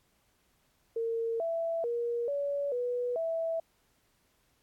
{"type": "tone with pitch steps", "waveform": "sine", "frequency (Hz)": [457.5, 664, 472.9, 568, 489.6, 657], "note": ["A#4", "E5", "A#4", "C#5", "B4", "E5"], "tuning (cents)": [-32, 12, 25, 42, -15, -6], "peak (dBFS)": -29, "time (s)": [0.96, 3.6], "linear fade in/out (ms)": 5, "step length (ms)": 440, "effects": ["pink hiss -71 dBFS RMS until 4.62 s", "AAC 64 kbps"]}